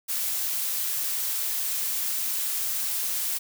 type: noise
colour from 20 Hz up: blue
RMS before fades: -28 dBFS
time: 0.08-3.39 s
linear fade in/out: 20 ms
effects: none